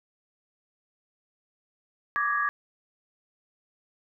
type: tone cluster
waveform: sine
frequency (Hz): 1161 / 1202 / 1664 / 1866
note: D6 / D6 / G#6 / A#6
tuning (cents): -20 / +40 / +3 / +1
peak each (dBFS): -27 / -35 / -27 / -35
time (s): 2.16-2.49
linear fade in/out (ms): 0
effects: none